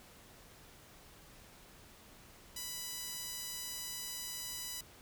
sawtooth tone with high-pass filter, 989 Hz, B5, 2 cents sharp, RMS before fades -43 dBFS, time 2.56-4.81 s, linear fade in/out 5 ms, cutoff 4900 Hz, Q 0.74, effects pink hiss -58 dBFS RMS until 5.01 s

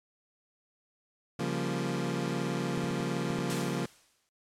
25% pulse chord, G half-diminished seventh, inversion second, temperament equal, 138.59 / 174.61 / 196 / 233.1 Hz, Db3 / F3 / G3 / Bb3, 0 / 0 / 0 / 0 cents, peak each -31 / -30 / -36 / -32 dBFS, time 1.39-3.86 s, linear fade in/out 5 ms
clicks, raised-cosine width 3 ms, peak -32 dBFS, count 6, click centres 2.776 / 2.841 / 2.91 / 3.003 / 3.304 / 3.386 s
white noise with exponential decay, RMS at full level -35 dBFS, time 3.5-4.29 s, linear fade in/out 0 ms, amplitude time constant 170 ms
effects low-pass 9000 Hz 12 dB/octave + MP3 96 kbps

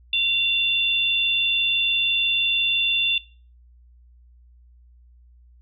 sine tone pair together, 2757 / 3517 Hz, F7 / A7, -23 / -1 cents, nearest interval major third, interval 422 cents, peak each -21 dBFS, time 0.13-3.18 s, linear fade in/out 2 ms, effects noise-tail reverb RT60 0.4 s tail -21 dB re dry + added 60 Hz sine -49 dBFS peak until 5.61 s

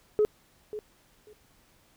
sine tone with echo, 423.7 Hz, G#4, 35 cents sharp, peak -18 dBFS, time 0.19-0.25 s, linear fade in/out 0 ms, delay 540 ms, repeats 2, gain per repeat -15 dB, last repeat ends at 1.33 s, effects tanh soft clip ceiling -16 dBFS + pink hiss -63 dBFS RMS until 1.96 s

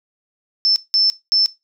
sine tone bursts at uneven times, 5300 Hz, E8, 9 cents sharp, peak -12 dBFS, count 3, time 0.65-0.76 / 0.94-1.1 / 1.32-1.46 s, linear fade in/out 0 ms, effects noise-tail reverb RT60 0.2 s tail -17 dB re dry

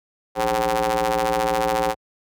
sawtooth ring-modulated tone, 116.54 Hz, A#2, in tune, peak -12 dBFS, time 0.35-1.95 s, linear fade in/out 50 ms, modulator 648 Hz, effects high-pass 60 Hz 12 dB/octave

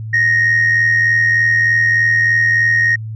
sine tone with amplitude modulation, 1864.7 Hz, A#6, in tune, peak -6 dBFS, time 0.13-2.96 s, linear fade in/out 10 ms, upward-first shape sine, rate 83.3 Hz, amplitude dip 55%, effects tanh soft clip ceiling -7 dBFS + added 110 Hz sine -23 dBFS peak until 3.15 s

